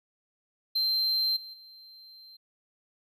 triangle tone with level steps, 4131 Hz, C8, 23 cents flat, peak -23 / -40 / -47 dBFS, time 0.75-2.37 s, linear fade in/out 10 ms, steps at 1.36 / 1.53 s, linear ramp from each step 10 ms, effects none

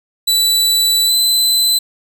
sawtooth tone with pitch glide, 3964 to 4029 Hz, B7 to B7, +6 to +34 cents, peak -8 dBFS, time 0.27-1.79 s, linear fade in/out 10 ms, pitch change +28 cents, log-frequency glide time 1.05-1.14 s, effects none

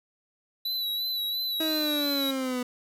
square tone with vibrato, 3951 Hz, B7, in tune, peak -28 dBFS, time 0.65-2.31 s, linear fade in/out 5 ms, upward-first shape sine, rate 2.9 Hz, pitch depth 41 cents each way
30% pulse linear sweep, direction down, 320.5 to 245.9 Hz, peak -25 dBFS, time 1.6-2.63 s, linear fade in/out 5 ms
effects none

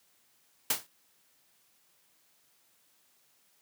white noise with exponential decay, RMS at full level -23 dBFS, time 0.7-0.87 s, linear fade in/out 5 ms, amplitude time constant 35 ms, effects white hiss -68 dBFS RMS until 3.61 s + high-pass 100 Hz 12 dB/octave

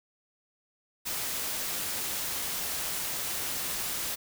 white noise, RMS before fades -33 dBFS, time 1.05-4.16 s, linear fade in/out 20 ms, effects none

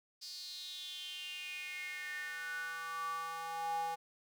square tone with high-pass filter sweep, 164.81 Hz, E3, in tune, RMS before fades -42 dBFS, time 0.21-3.96 s, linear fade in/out 20 ms, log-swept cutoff 4800 to 740 Hz, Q 7.5, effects none

